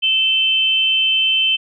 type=tone pair together; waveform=sine; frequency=2637 / 3086 Hz; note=E7 / G7; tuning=0 / -28 cents; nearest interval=minor third; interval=272 cents; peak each=-19 / -14 dBFS; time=0.02-1.57 s; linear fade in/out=20 ms; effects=none